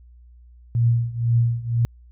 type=tone with tremolo; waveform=sine; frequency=117.6 Hz; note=A#2; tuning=16 cents sharp; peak=-13 dBFS; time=0.75-1.85 s; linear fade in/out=0 ms; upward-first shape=triangle; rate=2 Hz; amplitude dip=90%; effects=added 60 Hz sine -45 dBFS peak until 2.11 s